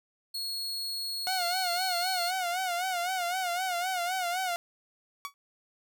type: tone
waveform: 40% pulse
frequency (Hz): 4325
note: C#8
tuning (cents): -43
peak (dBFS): -31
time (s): 0.34-2.31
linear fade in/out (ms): 10
type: tone with vibrato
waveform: sawtooth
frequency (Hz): 724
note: F#5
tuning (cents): -38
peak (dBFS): -25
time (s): 1.27-4.56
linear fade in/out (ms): 0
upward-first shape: sine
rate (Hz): 3.9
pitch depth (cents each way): 87
type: tone with exponential decay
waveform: sawtooth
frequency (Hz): 1131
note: C#6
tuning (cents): +34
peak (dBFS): -28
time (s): 5.25-5.34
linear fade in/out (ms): 0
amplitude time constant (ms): 18
effects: none